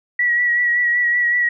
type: tone with vibrato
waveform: sine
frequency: 1929 Hz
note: B6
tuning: 41 cents flat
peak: -14 dBFS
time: 0.19-1.49 s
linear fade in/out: 5 ms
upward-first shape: sine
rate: 5.3 Hz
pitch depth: 28 cents each way
effects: none